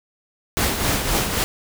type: noise with tremolo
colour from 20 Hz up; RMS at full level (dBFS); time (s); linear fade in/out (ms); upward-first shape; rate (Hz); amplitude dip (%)
pink; -19; 0.57-1.44; 0; triangle; 3.8; 55
effects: none